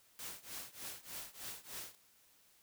white noise with tremolo, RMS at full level -44 dBFS, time 0.19-1.95 s, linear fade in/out 0 ms, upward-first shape triangle, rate 3.3 Hz, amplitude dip 95%, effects white hiss -68 dBFS RMS until 2.62 s

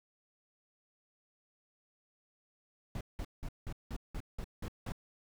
brown noise bursts, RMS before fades -39 dBFS, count 9, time 2.95-4.921 s, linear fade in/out 2 ms, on 59 ms, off 180 ms, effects none

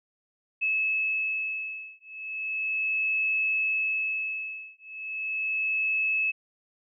sine beating tone pair, 2595 / 2595.36 Hz, E7 / E7, -28 / -28 cents, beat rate 0.36 Hz, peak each -29 dBFS, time 0.61-6.32 s, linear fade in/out 20 ms, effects none

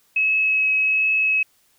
sine tone with vibrato, 2570 Hz, E7, 45 cents flat, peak -16 dBFS, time 0.16-1.43 s, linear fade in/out 5 ms, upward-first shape triangle, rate 1.3 Hz, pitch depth 10 cents each way, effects white hiss -61 dBFS RMS until 1.78 s

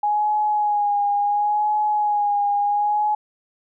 sine tone with vibrato, 830 Hz, G#5, 1 cent flat, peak -17 dBFS, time 0.03-3.15 s, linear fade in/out 5 ms, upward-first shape sine, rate 0.71 Hz, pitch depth 32 cents each way, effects none

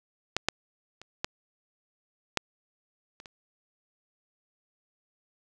clicks, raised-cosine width 0.2 ms, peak -8 / -6 / -28 / -11 / -7 / -28 / -27 dBFS, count 7, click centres 0.366 / 0.486 / 1.016 / 1.245 / 2.373 / 3.201 / 3.258 s, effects none

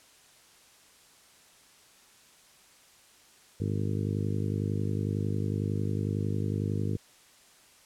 harmonic tone, 51 Hz, G#1, 31 cents flat, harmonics 2 / 3 / 4 / 5 / 6 / 7 / 8 / 9, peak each -30 / -34 / -36 / -38 / -40 / -41 / -42 / -43 dBFS, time 3.6-6.97 s, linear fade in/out 5 ms, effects white hiss -58 dBFS RMS until 7.85 s + low-pass 10000 Hz 12 dB/octave

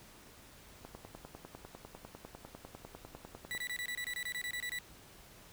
click train, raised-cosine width 1 ms, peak -32 dBFS, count 28, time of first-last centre 0.85-3.55 s, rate 10 Hz
35% pulse tone bursts, 1965 Hz, B6, 9 cents flat, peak -35 dBFS, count 14, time 3.51-4.787 s, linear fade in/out 0 ms, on 68 ms, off 25 ms
effects pink hiss -57 dBFS RMS until 5.52 s

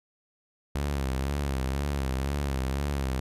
sawtooth tone with vibrato, 68.5 Hz, C#2, 20 cents flat, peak -23 dBFS, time 0.75-3.2 s, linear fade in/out 5 ms, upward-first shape sine, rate 2 Hz, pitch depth 87 cents each way, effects resampled to 32000 Hz

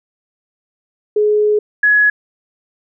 sine tone pair in turn, 421.1 / 1684.4 Hz, G#4 / G#6, +24 / +24 cents, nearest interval 2 octaves, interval 2400 cents, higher second, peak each -10 / -8 dBFS, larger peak second, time 1.16-1.59 / 1.83-2.1 s, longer first, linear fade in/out 5 ms, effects none

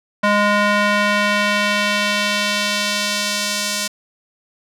square tone with band-pass filter sweep, 206.4 Hz, G#3, 10 cents flat, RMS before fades -18 dBFS, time 0.23-3.88 s, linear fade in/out 10 ms, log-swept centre 1300 to 6300 Hz, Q 0.91, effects none

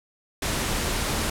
pink noise, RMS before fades -26 dBFS, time 0.42-1.3 s, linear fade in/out 5 ms, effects low-pass 12000 Hz 12 dB/octave

